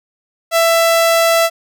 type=tone; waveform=sawtooth; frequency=665 Hz; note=E5; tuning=15 cents sharp; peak=-6 dBFS; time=0.51-1.5 s; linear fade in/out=50 ms; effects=none